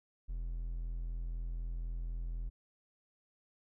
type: tone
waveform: triangle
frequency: 42 Hz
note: E1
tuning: 33 cents sharp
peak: -34 dBFS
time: 0.28-2.5 s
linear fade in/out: 20 ms
effects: none